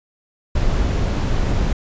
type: noise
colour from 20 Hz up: brown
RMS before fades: -18 dBFS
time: 0.55-1.73 s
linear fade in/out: 5 ms
effects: resampled to 16000 Hz